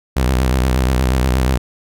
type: tone with vibrato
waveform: sawtooth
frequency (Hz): 64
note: C2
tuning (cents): -38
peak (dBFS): -9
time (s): 0.16-1.58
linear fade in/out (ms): 10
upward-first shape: triangle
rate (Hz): 8.4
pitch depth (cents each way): 110
effects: none